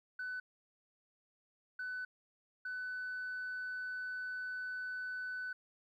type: tone bursts at uneven times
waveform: sine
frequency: 1500 Hz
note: F#6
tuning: 23 cents sharp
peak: -37 dBFS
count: 3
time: 0.19-0.4 / 1.79-2.05 / 2.65-5.53 s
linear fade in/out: 5 ms
effects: tanh soft clip ceiling -36 dBFS + 13-bit